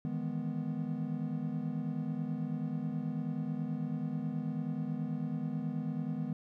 triangle chord, E major seventh, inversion third, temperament equal, 155.56 / 164.81 / 207.7 / 246.9 Hz, D#3 / E3 / G#3 / B3, 0 / 0 / 0 / 0 cents, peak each -36 / -38 / -38 / -36 dBFS, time 0.05-6.33 s, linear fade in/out 0 ms, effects none

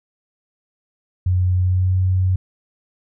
sine tone with pitch glide, 91.1 to 92.85 Hz, F#2 to F#2, -26 to +7 cents, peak -14 dBFS, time 1.26-2.36 s, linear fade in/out 5 ms, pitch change +33 cents, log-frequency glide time 1.57-1.96 s, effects none

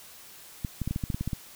clicks, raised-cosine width 5 ms, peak -17 dBFS, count 11, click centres 0.648 / 0.817 / 0.876 / 0.91 / 0.961 / 1.038 / 1.102 / 1.145 / 1.21 / 1.276 / 1.332 s, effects white hiss -49 dBFS RMS until 1.55 s

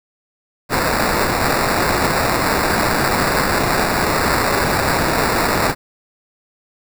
white noise with sample-and-hold, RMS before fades -17 dBFS, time 0.69-5.75 s, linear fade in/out 50 ms, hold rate 3150 Hz, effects none

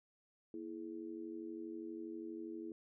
sine tone with amplitude modulation, 329.6 Hz, E4, in tune, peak -39 dBFS, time 0.54-2.72 s, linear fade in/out 2 ms, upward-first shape sine, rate 92.4 Hz, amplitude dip 95%, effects none

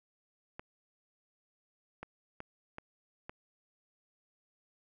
clicks, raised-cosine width 0.5 ms, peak -27 dBFS, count 5, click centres 0.595 / 2.03 / 2.404 / 2.784 / 3.295 s, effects none

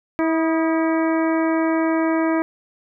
harmonic tone with a mistuned harmonic, 323.9 Hz, E4, 30 cents flat, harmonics 1 / 2 / 3 / 4 / 5 / 6 / 7, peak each -18 / -24 / -28 / -30 / -32 / -34 / -35 dBFS, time 0.19-2.42 s, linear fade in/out 0 ms, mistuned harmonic 4, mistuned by -62 cents, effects none

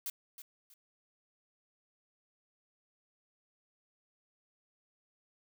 blue noise with echo, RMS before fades -38 dBFS, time 0.06-0.1 s, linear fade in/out 2 ms, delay 320 ms, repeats 2, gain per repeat -11 dB, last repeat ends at 0.74 s, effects none

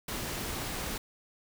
pink noise, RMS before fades -36 dBFS, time 0.08-0.98 s, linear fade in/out 5 ms, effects none

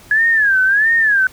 sine tone with vibrato, 1673 Hz, G#6, 12 cents sharp, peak -10 dBFS, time 0.11-1.27 s, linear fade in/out 2 ms, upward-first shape sine, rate 1.5 Hz, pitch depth 170 cents each way, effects pink hiss -43 dBFS RMS until 1.32 s

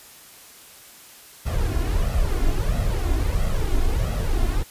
brown noise with flanger, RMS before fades -21 dBFS, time 1.45-4.64 s, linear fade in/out 20 ms, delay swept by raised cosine 1.5 to 2.9 ms, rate 1.5 Hz, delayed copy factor +0.65, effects white hiss -46 dBFS RMS until 4.7 s + resampled to 32000 Hz

